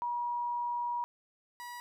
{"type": "tone pair in turn", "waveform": ["sine", "30% pulse"], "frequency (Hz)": [960, 968.9], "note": ["B5", "B5"], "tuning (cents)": [-49, -33], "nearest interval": "unison", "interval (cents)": 16, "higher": "second", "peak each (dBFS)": [-31, -39], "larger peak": "first", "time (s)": [[0.02, 1.04], [1.6, 1.8]], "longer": "first", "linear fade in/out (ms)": 0, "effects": []}